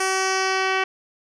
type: tone with low-pass filter sweep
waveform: 10% pulse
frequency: 380 Hz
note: F#4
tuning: 46 cents sharp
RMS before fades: -22 dBFS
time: 0-0.84 s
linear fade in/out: 5 ms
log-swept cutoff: 8700 to 3200 Hz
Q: 1.8
effects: none